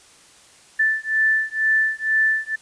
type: beating tone pair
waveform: sine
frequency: 1760 / 1762.1 Hz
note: A6 / A6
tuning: 0 / +2 cents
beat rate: 2.1 Hz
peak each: -20 dBFS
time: 0.79-2.56 s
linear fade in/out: 10 ms
effects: white hiss -50 dBFS RMS until 2.61 s + resampled to 22050 Hz